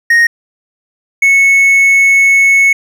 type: tone pair in turn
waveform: triangle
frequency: 1864.7 / 2203 Hz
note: A#6 / C#7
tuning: 0 / -11 cents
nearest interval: minor third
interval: 289 cents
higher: second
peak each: -3 dBFS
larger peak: neither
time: 0.1-0.27 / 1.22-2.73 s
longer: second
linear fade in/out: 5 ms
effects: none